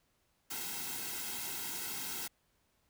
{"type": "noise with comb filter", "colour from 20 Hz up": "white", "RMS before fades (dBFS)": -40, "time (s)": [0.5, 2.28], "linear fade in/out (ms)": 10, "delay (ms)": 1.7, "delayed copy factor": -0.85, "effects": ["pink hiss -75 dBFS RMS until 2.89 s"]}